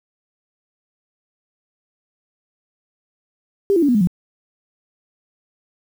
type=tone with pitch steps; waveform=sine; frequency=397.5 / 338.1 / 287.6 / 244.7 / 208.1 / 177.07 Hz; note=G4 / E4 / D4 / B3 / G#3 / F3; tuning=+24 / +44 / -36 / -16 / +4 / +24 cents; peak=-12 dBFS; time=3.7-4.072 s; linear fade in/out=0 ms; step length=62 ms; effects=7-bit